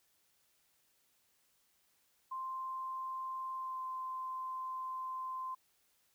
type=tone with pitch glide; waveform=sine; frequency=1046.5 to 1038.1 Hz; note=C6 to C6; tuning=0 to -14 cents; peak=-38 dBFS; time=2.31-5.55 s; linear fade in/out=10 ms; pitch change=-14 cents; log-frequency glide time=3.57-3.81 s; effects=white hiss -74 dBFS RMS until 6.14 s